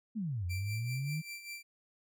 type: exponential two-way sweep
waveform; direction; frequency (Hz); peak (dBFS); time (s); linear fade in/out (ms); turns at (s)
sine; down then up; 235.6 to 86.3 to 160.9; -33; 0.15-1.22; 20; 0.46
type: tone with tremolo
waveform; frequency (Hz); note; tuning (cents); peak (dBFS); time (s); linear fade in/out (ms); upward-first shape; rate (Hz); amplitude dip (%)
sawtooth; 2349; D7; 0; -37; 0.49-1.63; 20; sine; 5.1; 65
effects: none